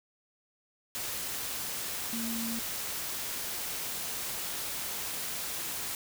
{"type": "tone in noise", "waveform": "sine", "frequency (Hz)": 229.2, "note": "A#3", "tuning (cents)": -29, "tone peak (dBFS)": -34, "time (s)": [2.13, 2.59], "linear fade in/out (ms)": 0, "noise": "white", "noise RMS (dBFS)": -36, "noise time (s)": [0.95, 5.95], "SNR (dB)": -1, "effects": []}